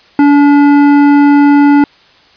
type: tone with hard clipping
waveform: sine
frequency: 287.1 Hz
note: D4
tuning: 39 cents flat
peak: -5 dBFS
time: 0.19-1.84 s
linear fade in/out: 2 ms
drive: 12 dB
effects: white hiss -44 dBFS RMS until 2.36 s + resampled to 11025 Hz